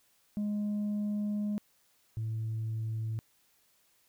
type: tone pair in turn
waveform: sine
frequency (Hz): 207.7 / 111.08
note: G#3 / A2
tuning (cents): 0 / +17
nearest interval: major seventh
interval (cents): 1083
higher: first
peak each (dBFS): -27 / -30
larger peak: first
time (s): 0.37-1.58 / 2.17-3.19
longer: first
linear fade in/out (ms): 0
effects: tanh soft clip ceiling -29 dBFS + white hiss -69 dBFS RMS until 4.08 s